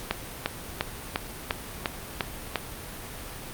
click train, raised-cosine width 0.3 ms, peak -8 dBFS, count 8, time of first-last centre 0.11-2.558 s, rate 2.86 Hz, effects pink hiss -39 dBFS RMS until 3.53 s + Opus 48 kbps

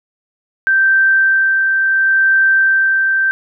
sine tone with tremolo, 1563 Hz, G6, 6 cents flat, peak -8 dBFS, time 0.67-3.31 s, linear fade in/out 0 ms, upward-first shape sine, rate 0.71 Hz, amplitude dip 30%, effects none

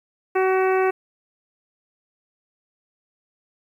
harmonic tone, 377 Hz, F#4, 32 cents sharp, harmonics 1 / 2 / 3 / 4 / 5 / 6 / 7, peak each -18 / -24 / -28 / -30 / -32 / -34 / -35 dBFS, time 0.35-0.91 s, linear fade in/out 10 ms, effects 9-bit

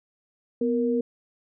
sine tone pair together, 247 / 468 Hz, B3 / A#4, 0 / +7 cents, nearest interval major seventh, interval 1107 cents, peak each -24 dBFS, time 0.61-1.01 s, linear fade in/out 5 ms, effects none

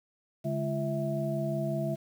sine tone cluster, 143.4 / 209 / 341.5 / 653 Hz, D3 / G#3 / F4 / E5, -41 / +11 / -39 / -17 cents, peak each -32 / -35 / -37 / -33 dBFS, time 0.44-1.96 s, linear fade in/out 20 ms, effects 9-bit

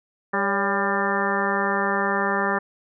harmonic tone with a mistuned harmonic, 199 Hz, G3, 26 cents sharp, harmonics 1 / 2 / 3 / 4 / 5 / 6 / 7 / 8 / 9, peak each -29 / -28 / -30 / -29 / -29 / -28 / -31 / -32 / -27 dBFS, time 0.33-2.59 s, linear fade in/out 10 ms, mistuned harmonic 3, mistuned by -65 cents, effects none

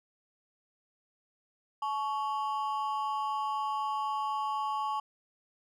triangle ring-modulated tone, 986 Hz, B5, 3 cents flat, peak -25 dBFS, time 1.82-5 s, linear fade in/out 5 ms, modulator 128 Hz, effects none

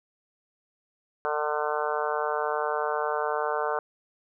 harmonic tone, 150.2 Hz, D3, 39 cents sharp, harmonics 3 / 4 / 5 / 6 / 7 / 8 / 9 / 10, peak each -31 / -32 / -33 / -34 / -34 / -35 / -36 / -36 dBFS, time 1.25-3.79 s, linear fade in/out 0 ms, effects none

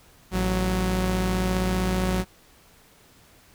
sawtooth tone pair together, 55.3 / 185 Hz, A1 / F#3, +9 / 0 cents, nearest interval octave + major sixth, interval 2091 cents, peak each -22 / -20 dBFS, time 0.31-2.25 s, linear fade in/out 50 ms, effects pink hiss -55 dBFS RMS until 3.54 s

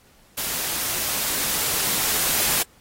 white noise with level ramp, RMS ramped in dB -27 to -21 dBFS, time 0.37-2.63 s, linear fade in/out 10 ms, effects pink hiss -56 dBFS RMS until 2.8 s + AAC 48 kbps

